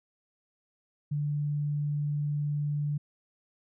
sine tone, 146.83 Hz, D3, in tune, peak -27 dBFS, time 1.11-2.98 s, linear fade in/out 10 ms, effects none

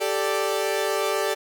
sawtooth chord, G suspended second, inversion none, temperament equal, 392 / 440 / 587.3 Hz, G4 / A4 / D5, 0 / 0 / 0 cents, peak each -23 dBFS, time 0-1.35 s, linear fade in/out 20 ms, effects none

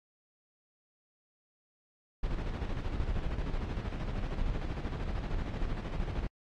brown noise with tremolo, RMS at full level -32 dBFS, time 2.23-6.27 s, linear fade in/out 5 ms, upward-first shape square, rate 13 Hz, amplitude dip 45%, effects low-pass 4000 Hz 12 dB/octave + AAC 48 kbps

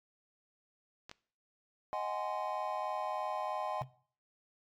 clicks, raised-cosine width 0.2 ms, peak -29 dBFS, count 2, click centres 1.095 / 1.114 s
triangle chord, Ab dominant seventh, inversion second, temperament just, 623 / 747.5 / 830.6 / 1038.3 Hz, Eb5 / Gb5 / Ab5 / C6, +2 / +17 / 0 / -14 cents, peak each -38 dBFS, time 1.93-3.82 s, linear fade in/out 0 ms
sine tone with exponential decay, 130.81 Hz, C3, in tune, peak -36 dBFS, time 3.81-3.94 s, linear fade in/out 5 ms, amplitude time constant 28 ms
effects noise-tail reverb RT60 0.5 s tail -21 dB re dry + AAC 64 kbps

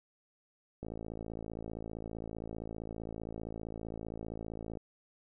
click train, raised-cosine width 2 ms, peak -28 dBFS, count 219, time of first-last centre 0.83-4.772 s, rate 55.3 Hz, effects none

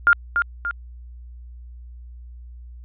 sine tone with echo, 1405 Hz, F6, 10 cents sharp, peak -10 dBFS, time 0.07-0.13 s, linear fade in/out 0 ms, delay 290 ms, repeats 2, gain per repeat -6 dB, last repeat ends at 0.71 s, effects added 60 Hz sine -37 dBFS peak until 2.84 s + resampled to 8000 Hz

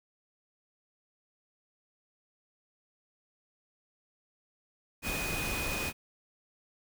sine tone in noise, 2489 Hz, D#7, in tune, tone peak -36 dBFS, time 5.02-5.93 s, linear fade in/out 50 ms, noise pink, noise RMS -35 dBFS, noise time 5.02-5.93 s, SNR -4 dB, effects none

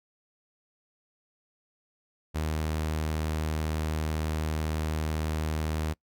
sawtooth tone, 78 Hz, D#2, 5 cents sharp, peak -24 dBFS, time 2.34-5.94 s, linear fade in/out 20 ms, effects noise-tail reverb RT60 0.1 s tail -24 dB re dry

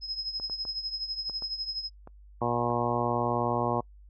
sine tone with tremolo, 5120 Hz, D#8, 49 cents sharp, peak -28 dBFS, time 0.01-1.9 s, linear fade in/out 50 ms, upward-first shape triangle, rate 12 Hz, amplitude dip 80%
clicks, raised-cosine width 1 ms, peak -31 dBFS, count 7, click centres 0.399 / 0.498 / 0.652 / 1.297 / 1.423 / 2.074 / 2.703 s
harmonic tone, 119.8 Hz, A#2, 48 cents sharp, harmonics 1 / 2 / 3 / 4 / 5 / 6 / 7 / 8 / 9, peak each -34 / -34 / -34 / -34 / -34 / -34 / -34 / -34 / -34 dBFS, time 2.41-3.81 s, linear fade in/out 10 ms
effects noise-tail reverb RT60 0.1 s tail -26 dB re dry + added 50 Hz sine -49 dBFS peak until 4.09 s

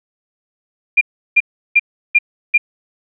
sine tone bursts, 2403 Hz, D7, 39 cents sharp, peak -6 dBFS, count 5, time 0.97-2.58 s, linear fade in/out 10 ms, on 42 ms, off 350 ms, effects none

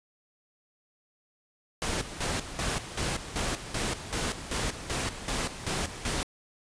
pink noise with tremolo, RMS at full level -30 dBFS, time 1.82-6.23 s, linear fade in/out 0 ms, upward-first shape square, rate 2.6 Hz, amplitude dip 70%, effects resampled to 22050 Hz

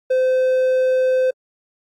triangle tone, 515 Hz, C5, 28 cents flat, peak -12 dBFS, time 0.1-1.31 s, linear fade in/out 10 ms, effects AAC 64 kbps

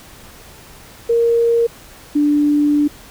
sine tone pair in turn, 466.2 / 293.7 Hz, A#4 / D4, 0 / 0 cents, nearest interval minor sixth, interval 800 cents, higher first, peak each -11 dBFS, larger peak neither, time 1.09-1.67 / 2.15-2.88 s, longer second, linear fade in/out 10 ms, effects pink hiss -41 dBFS RMS until 3.1 s

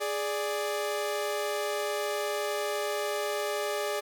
sawtooth tone pair together, 415.3 / 587.3 Hz, G#4 / D5, 0 / 0 cents, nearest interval tritone, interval 600 cents, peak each -28 dBFS, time 0-4.01 s, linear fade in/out 20 ms, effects none

